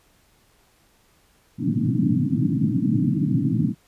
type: band-pass noise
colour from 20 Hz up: pink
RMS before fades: -21 dBFS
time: 1.58-3.75 s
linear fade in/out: 50 ms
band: 110 to 310 Hz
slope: 96 dB/octave
effects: pink hiss -60 dBFS RMS until 3.87 s + resampled to 32000 Hz